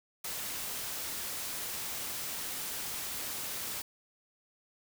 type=noise; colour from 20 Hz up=white; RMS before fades=-38 dBFS; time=0.24-3.82 s; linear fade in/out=5 ms; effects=none